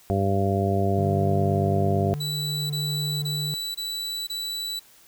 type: harmonic tone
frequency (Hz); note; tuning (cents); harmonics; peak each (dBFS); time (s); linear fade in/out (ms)
98; G2; 0; 1 / 2 / 3 / 4 / 5 / 6 / 7; -24 / -27 / -33 / -27 / -34 / -33 / -27; 0.1-2.14; 0
type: tone with tremolo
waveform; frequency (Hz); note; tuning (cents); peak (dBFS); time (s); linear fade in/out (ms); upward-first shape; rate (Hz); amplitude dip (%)
triangle; 147; D3; +2; -24; 0.98-3.54; 0; sine; 0.62; 25
type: tone bursts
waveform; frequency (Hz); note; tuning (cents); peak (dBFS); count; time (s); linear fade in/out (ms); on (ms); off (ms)
40% pulse; 3951; B7; 0; -27; 5; 2.2-4.796; 10; 500; 24
effects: white hiss -54 dBFS RMS until 5.07 s